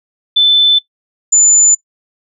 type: tone pair in turn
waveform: sine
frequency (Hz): 3520 / 7040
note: A7 / A8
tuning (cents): 0 / 0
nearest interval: octave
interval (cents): 1200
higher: second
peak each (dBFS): -5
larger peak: neither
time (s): 0.36-0.79 / 1.32-1.75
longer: neither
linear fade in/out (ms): 10
effects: noise-tail reverb RT60 0.1 s tail -19 dB re dry